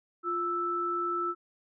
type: tone pair together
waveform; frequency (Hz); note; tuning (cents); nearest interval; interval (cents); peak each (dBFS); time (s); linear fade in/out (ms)
sine; 349.2 / 1318.5; F4 / E6; 0 / 0; octave + major seventh; 2300; -34 / -29; 0.23-1.35; 50
effects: none